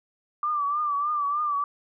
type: tone with vibrato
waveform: sine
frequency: 1174.7 Hz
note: D6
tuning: in tune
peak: -23 dBFS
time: 0.43-1.64 s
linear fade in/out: 2 ms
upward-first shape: triangle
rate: 3.3 Hz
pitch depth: 77 cents each way
effects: none